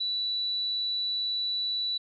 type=tone; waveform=sine; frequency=3951 Hz; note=B7; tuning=in tune; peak=-27 dBFS; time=0-1.98 s; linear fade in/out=10 ms; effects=none